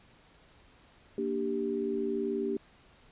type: chord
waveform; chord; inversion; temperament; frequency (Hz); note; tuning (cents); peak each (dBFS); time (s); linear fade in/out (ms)
sine; G minor; first; equal; 233.1 / 293.7 / 392; Bb3 / D4 / G4; 0 / 0 / 0; -35 / -36 / -31; 1.18-2.57; 2
effects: pink hiss -60 dBFS RMS until 3.11 s + resampled to 8000 Hz